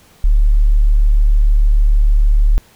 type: tone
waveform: sine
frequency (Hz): 36.71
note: D1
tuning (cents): 0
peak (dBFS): -7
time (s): 0.24-2.58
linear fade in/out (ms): 0
effects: pink hiss -48 dBFS RMS until 2.75 s